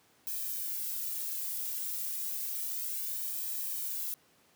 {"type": "noise with flanger", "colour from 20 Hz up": "violet", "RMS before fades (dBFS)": -36, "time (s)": [0.27, 4.14], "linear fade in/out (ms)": 0, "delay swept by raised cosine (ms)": [1.4, 2.32], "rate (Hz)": 0.31, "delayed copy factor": -0.8, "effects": ["pink hiss -65 dBFS RMS until 4.55 s", "high-pass 150 Hz 12 dB/octave"]}